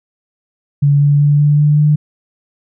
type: tone with pitch steps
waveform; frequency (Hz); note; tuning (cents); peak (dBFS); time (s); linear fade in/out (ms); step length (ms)
sine; 143 / 144.33 / 145.67 / 147.02 / 148.39 / 149.76; D3 / D3 / D3 / D3 / D3 / D3; -46 / -30 / -14 / +2 / +18 / +34; -7; 0.82-1.96; 10; 190
effects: none